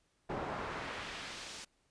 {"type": "noise with band-pass filter sweep", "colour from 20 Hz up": "brown", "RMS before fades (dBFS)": -42, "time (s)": [0.29, 1.65], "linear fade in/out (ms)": 10, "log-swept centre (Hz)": [720, 6800], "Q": 0.87, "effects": ["pink hiss -75 dBFS RMS until 1.9 s", "resampled to 22050 Hz"]}